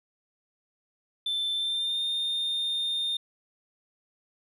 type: tone with pitch glide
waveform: sine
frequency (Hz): 3539 to 3638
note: A7 to A#7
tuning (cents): +9 to -43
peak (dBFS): -24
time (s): 1.26-3.17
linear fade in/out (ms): 5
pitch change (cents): +48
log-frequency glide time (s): 1.54-2.01
effects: tanh soft clip ceiling -25 dBFS